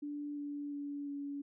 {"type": "tone with pitch steps", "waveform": "sine", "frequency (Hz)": [291.7, 289, 286.4, 283.7], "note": ["D4", "D4", "D4", "C#4"], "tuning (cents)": [-12, -28, -43, 40], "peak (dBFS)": -38, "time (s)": [0.02, 1.42], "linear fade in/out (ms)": 10, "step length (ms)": 350, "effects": []}